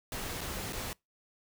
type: noise with dropouts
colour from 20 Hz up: pink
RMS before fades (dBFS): -38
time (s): 0.12-0.93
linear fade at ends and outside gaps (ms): 1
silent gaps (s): 0.408-0.412 / 0.725-0.731
effects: noise-tail reverb RT60 0.2 s tail -25 dB re dry